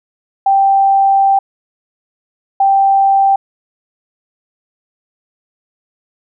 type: tone bursts at uneven times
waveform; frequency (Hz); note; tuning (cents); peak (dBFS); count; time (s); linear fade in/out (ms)
sine; 784; G5; 0; -7; 2; 0.46-1.39 / 2.6-3.36; 5
effects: none